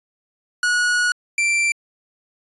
45% pulse tone pair in turn, 1459 / 2351 Hz, F#6 / D7, -25 / +1 cents, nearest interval minor sixth, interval 826 cents, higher second, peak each -16 dBFS, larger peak neither, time 0.63-1.12 / 1.38-1.72 s, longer first, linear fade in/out 2 ms, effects resampled to 24000 Hz

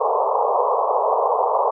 white band-pass noise, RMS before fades -19 dBFS, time 0-1.71 s, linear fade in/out 10 ms, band 420 to 1100 Hz, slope 96 dB/octave, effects none

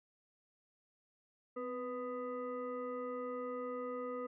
sine tone with frequency modulation, 493.9 Hz, B4, in tune, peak -38 dBFS, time 1.56-4.27 s, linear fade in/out 10 ms, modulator 749 Hz, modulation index 0.96, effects none

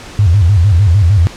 sine tone with vibrato, 93.1 Hz, F#2, 11 cents sharp, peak -5 dBFS, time 0.19-1.27 s, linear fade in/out 0 ms, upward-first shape square, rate 6.6 Hz, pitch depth 180 cents each way, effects pink hiss -31 dBFS RMS until 1.36 s + low-pass 7000 Hz 12 dB/octave

